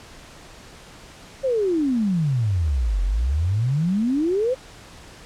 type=exponential two-way sweep; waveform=sine; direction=down then up; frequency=554.4 to 43.64 to 536 Hz; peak=-18 dBFS; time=1.43-4.55 s; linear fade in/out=20 ms; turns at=3.03 s; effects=pink hiss -44 dBFS RMS until 5.25 s + low-pass 8000 Hz 12 dB/octave

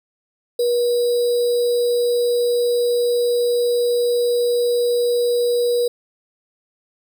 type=tone with sample-and-hold; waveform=sine; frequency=482 Hz; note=B4; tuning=42 cents flat; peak=-15 dBFS; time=0.59-5.88 s; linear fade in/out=5 ms; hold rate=4410 Hz; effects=none

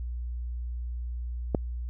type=click; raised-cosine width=2 ms; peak=-10 dBFS; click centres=1.548 s; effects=added 60 Hz sine -31 dBFS peak until 1.89 s

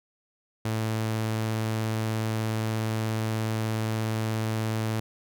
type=tone; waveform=sawtooth; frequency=110.4 Hz; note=A2; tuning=6 cents sharp; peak=-22 dBFS; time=0.65-5 s; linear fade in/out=5 ms; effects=none

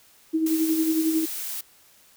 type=tone with tremolo; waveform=sine; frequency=319.6 Hz; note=D#4; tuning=47 cents sharp; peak=-18 dBFS; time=0.33-1.26 s; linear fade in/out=20 ms; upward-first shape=sine; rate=11 Hz; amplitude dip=50%
type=noise; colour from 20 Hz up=blue; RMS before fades=-32 dBFS; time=0.46-1.61 s; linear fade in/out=5 ms
effects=white hiss -56 dBFS RMS until 2.16 s

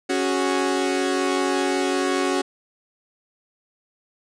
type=chord; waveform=sawtooth; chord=C# suspended fourth; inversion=none; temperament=equal; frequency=277.2 / 370 / 415.3 Hz; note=C#4 / F#4 / G#4; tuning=0 / 0 / 0 cents; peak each=-20 / -19 / -25 dBFS; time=0.09-2.42 s; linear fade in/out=10 ms; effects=resampled to 22050 Hz

